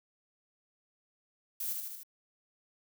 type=noise with echo; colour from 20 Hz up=violet; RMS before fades=-36 dBFS; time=1.6-1.73 s; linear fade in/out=5 ms; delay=76 ms; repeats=4; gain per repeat=-3 dB; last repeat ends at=2.034 s; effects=none